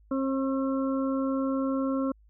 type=harmonic tone with a mistuned harmonic; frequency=268 Hz; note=C4; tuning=42 cents sharp; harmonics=1 / 2 / 4 / 5; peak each=-26 / -32 / -38 / -40 dBFS; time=0.11-2.12 s; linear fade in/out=5 ms; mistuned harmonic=4; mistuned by=+17 cents; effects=added 52 Hz sine -55 dBFS peak until 2.29 s